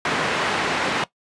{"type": "band-pass noise", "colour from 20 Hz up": "white", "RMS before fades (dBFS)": -23, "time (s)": [0.05, 1.04], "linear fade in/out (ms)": 2, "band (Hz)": [140, 2000], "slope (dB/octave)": 12, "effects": ["noise-tail reverb RT60 0.1 s tail -18 dB re dry", "resampled to 22050 Hz"]}